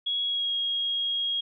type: tone with pitch glide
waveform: sine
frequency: 3332 to 3277 Hz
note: G#7 to G#7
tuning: +5 to -24 cents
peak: -25 dBFS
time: 0.06-1.41 s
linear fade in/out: 10 ms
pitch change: -29 cents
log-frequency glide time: 0.24-0.54 s
effects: none